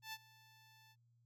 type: tone with ADSR envelope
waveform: 10% pulse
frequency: 880 Hz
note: A5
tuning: in tune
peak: -35 dBFS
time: 0.02-0.96 s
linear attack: 110 ms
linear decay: 44 ms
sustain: -21 dB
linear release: 51 ms
effects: added 118 Hz sine -70 dBFS peak until 1.25 s